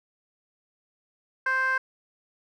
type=tone with band-pass filter; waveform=15% pulse; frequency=523.3 Hz; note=C5; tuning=in tune; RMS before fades=-25 dBFS; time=1.46-1.78 s; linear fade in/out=5 ms; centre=1400 Hz; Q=9.1; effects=none